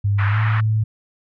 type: tone with pitch glide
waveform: sine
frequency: 101.1 to 108.98 Hz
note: G#2 to A2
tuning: -46 to -16 cents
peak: -15 dBFS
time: 0.04-0.84 s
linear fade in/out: 10 ms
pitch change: +130 cents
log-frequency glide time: 0.28-0.39 s
type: band-pass noise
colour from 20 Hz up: pink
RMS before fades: -27 dBFS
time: 0.18-0.61 s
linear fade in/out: 10 ms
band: 1100 to 2000 Hz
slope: 24 dB/octave
effects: none